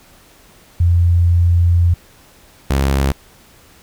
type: tone pair in turn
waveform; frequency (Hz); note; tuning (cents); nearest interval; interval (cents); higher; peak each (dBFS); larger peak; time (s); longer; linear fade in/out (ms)
sine / sawtooth; 86.4 / 68.28; F2 / C#2; -18 / -26; major third; 408; first; -9; neither; 0.8-1.94 / 2.7-3.12; first; 5
effects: pink hiss -47 dBFS RMS until 3.82 s